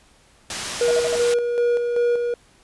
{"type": "low-pass noise", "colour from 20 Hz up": "white", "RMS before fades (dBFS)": -30, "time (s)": [0.5, 1.34], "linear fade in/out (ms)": 2, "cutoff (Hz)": 7100, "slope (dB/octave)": 12}
{"type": "tone with tremolo", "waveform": "triangle", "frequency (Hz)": 478.7, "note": "A#4", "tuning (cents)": 46, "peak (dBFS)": -14, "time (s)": [0.81, 2.34], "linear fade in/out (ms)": 2, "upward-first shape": "square", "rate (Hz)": 2.6, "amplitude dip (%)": 40}
{"type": "tone bursts", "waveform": "triangle", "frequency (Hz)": 642, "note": "E5", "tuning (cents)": -46, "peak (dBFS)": -21, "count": 4, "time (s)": [0.88, 1.155], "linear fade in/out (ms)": 0, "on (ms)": 29, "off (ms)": 53}
{"effects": ["pink hiss -55 dBFS RMS until 2.63 s", "resampled to 24000 Hz"]}